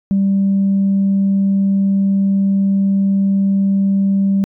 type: tone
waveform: sine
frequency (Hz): 196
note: G3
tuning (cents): 0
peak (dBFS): -10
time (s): 0.11-4.44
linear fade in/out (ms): 0
effects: tanh soft clip ceiling -8 dBFS